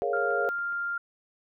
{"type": "chord", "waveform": "sine", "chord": "Bb minor seventh", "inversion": "third", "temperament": "equal", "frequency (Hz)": [415.3, 466.2, 554.4, 698.5], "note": ["Ab4", "Bb4", "Db5", "F5"], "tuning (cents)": [0, 0, 0, 0], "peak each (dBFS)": -31, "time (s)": [0.02, 0.49], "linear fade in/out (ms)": 0}
{"type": "click train", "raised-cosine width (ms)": 0.5, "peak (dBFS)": -38, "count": 6, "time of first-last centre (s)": [0.03, 0.725], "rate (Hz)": 7.19}
{"type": "tone", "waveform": "sine", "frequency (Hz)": 1396.9, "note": "F6", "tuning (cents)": 0, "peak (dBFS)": -28, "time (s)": [0.13, 0.98], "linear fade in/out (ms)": 5}
{"effects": []}